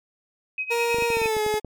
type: tone with tremolo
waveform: sine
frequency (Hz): 2530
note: D#7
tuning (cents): +28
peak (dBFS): -23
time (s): 0.58-1.27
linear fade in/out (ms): 2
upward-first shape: sine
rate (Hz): 9.4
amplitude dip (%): 85
type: tone with pitch glide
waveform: 30% pulse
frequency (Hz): 469.9 to 426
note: A#4 to G#4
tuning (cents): +14 to +44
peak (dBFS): -19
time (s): 0.7-1.6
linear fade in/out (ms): 20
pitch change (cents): -170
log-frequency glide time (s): 1.08-1.41
type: clicks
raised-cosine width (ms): 2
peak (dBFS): -20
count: 11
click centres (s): 0.945 / 0.985 / 1.023 / 1.103 / 1.17 / 1.217 / 1.258 / 1.367 / 1.464 / 1.541 / 1.647
effects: MP3 96 kbps